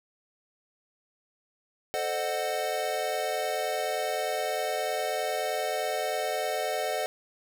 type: chord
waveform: square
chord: A diminished seventh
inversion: none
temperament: equal with one note detuned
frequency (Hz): 440 / 523.3 / 613 / 740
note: A4 / C5 / Eb5 / Gb5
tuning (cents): 0 / 0 / -26 / 0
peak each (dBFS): -36 / -36 / -33 / -33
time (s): 1.94-7.06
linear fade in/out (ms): 0
effects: none